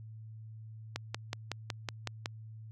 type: click train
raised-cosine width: 0.2 ms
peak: -17 dBFS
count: 8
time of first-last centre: 0.96-2.259 s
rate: 5.39 Hz
effects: added 110 Hz sine -45 dBFS peak until 2.71 s + AAC 64 kbps